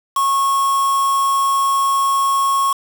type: tone with quantisation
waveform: triangle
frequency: 1095 Hz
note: C#6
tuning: 22 cents flat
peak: -12 dBFS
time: 0.16-2.73 s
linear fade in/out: 5 ms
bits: 4
effects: none